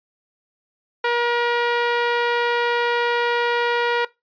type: tone with band-pass filter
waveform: sawtooth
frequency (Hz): 476.8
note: A#4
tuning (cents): +39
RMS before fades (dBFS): -20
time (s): 1.04-4.05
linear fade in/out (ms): 5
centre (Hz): 1400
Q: 0.8
effects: noise-tail reverb RT60 0.2 s tail -20 dB re dry + resampled to 11025 Hz